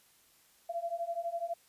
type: beating tone pair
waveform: sine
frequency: 674 / 686 Hz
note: E5 / F5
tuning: +38 / -31 cents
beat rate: 12 Hz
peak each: -37 / -36 dBFS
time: 0.69-1.54 s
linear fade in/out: 10 ms
effects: white hiss -65 dBFS RMS until 1.68 s + resampled to 32000 Hz